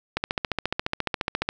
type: click train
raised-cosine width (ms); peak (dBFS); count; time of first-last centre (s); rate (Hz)
0.3; -8; 20; 0.17-1.489; 14.4
effects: none